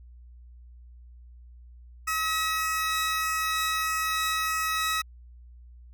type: tone pair together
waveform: sawtooth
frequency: 1281 / 1920.7 Hz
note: E6 / B6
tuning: -50 / -49 cents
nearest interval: perfect fifth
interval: 701 cents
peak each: -23 / -28 dBFS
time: 2.07-5.02 s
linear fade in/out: 10 ms
effects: added 60 Hz sine -46 dBFS peak until 5.93 s